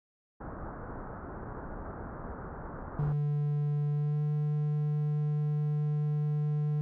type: low-pass noise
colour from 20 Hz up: pink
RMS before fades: -41 dBFS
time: 0.4-3.13 s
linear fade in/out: 10 ms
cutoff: 1500 Hz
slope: 48 dB/octave
type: tone with pitch glide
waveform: triangle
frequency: 146.83 to 149.22 Hz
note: D3 to D3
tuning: 0 to +28 cents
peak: -25 dBFS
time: 2.99-6.81 s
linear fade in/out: 0 ms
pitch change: +28 cents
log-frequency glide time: 3.93-4.21 s
effects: none